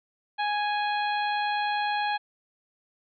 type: harmonic tone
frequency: 830.6 Hz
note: G#5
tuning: in tune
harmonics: 1 / 2 / 3 / 4 / 5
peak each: -26 / -32 / -36 / -38 / -40 dBFS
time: 0.38-2.18 s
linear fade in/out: 20 ms
effects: none